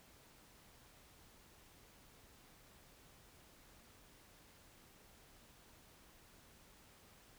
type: silence
effects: pink hiss -64 dBFS RMS until 7.38 s